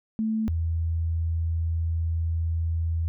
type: tone pair in turn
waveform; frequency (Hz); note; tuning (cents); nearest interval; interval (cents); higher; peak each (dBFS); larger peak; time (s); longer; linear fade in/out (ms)
sine; 220 / 82.41; A3 / E2; 0 / 0; octave + perfect fourth; 1700; first; -23; neither; 0.19-0.48 / 0.48-3.08; second; 0
effects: none